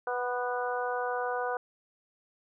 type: harmonic tone with a mistuned harmonic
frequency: 246.9 Hz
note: B3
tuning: in tune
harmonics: 2 / 3 / 4 / 5 / 6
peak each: -33 / -34 / -37 / -39 / -37 dBFS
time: 0.07-1.57 s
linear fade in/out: 2 ms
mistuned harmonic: 5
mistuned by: -20 cents
effects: none